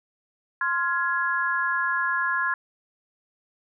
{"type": "chord", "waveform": "sine", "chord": "F minor", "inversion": "second", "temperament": "just", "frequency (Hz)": [1047.7, 1396.9, 1676.3], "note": ["C6", "F6", "Ab6"], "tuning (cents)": [2, 0, 16], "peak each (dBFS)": [-27, -28, -25], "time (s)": [0.61, 2.54], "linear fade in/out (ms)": 2, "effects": []}